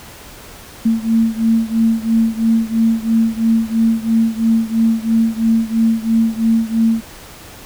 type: beating tone pair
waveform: sine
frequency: 224.8 / 227.8 Hz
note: A3 / A#3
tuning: +37 / -40 cents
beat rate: 3 Hz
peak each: -14 / -16 dBFS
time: 0.85-7.01 s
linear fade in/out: 10 ms
effects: pink hiss -37 dBFS RMS until 7.65 s